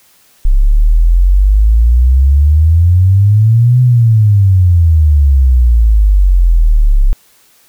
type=exponential two-way sweep; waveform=sine; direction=up then down; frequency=32.7 to 126.9 to 32.7 Hz; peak=-4 dBFS; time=0.45-7.13 s; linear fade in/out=0 ms; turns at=3.81 s; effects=white hiss -48 dBFS RMS until 7.68 s